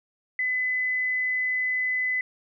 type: tone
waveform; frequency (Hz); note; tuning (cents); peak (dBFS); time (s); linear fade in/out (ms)
sine; 2012; B6; +32; -23; 0.39-2.21; 2
effects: none